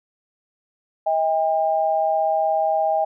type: tone pair together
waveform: sine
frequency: 638 / 801.3 Hz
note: D#5 / G5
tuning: +43 / +38 cents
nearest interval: major third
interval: 395 cents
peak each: -20 dBFS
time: 1.06-3.05 s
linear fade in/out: 10 ms
effects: none